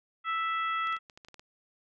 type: harmonic tone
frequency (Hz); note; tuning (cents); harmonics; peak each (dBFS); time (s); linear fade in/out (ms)
659.3; E5; 0; 2 / 3 / 4 / 5; -29 / -36 / -41 / -43; 0.24-0.99; 50
type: clicks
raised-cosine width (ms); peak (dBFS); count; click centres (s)
0.2; -32; 9; 0.872 / 0.926 / 0.966 / 1.098 / 1.175 / 1.248 / 1.285 / 1.343 / 1.395
effects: none